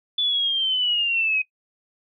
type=linear sweep; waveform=sine; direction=down; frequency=3477 to 2516 Hz; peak=-19 dBFS; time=0.18-1.42 s; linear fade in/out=5 ms; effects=noise-tail reverb RT60 0.1 s tail -20 dB re dry